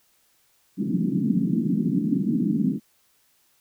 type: band-pass noise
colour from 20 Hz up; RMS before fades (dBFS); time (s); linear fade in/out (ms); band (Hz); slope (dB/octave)
pink; -23; 0.77-2.8; 50; 160 to 300; 48
effects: white hiss -64 dBFS RMS until 3.6 s